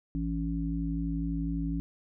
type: harmonic tone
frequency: 56 Hz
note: A1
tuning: 31 cents sharp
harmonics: 1 / 3 / 5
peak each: -33 / -33 / -33 dBFS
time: 0.15-1.8 s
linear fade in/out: 0 ms
effects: none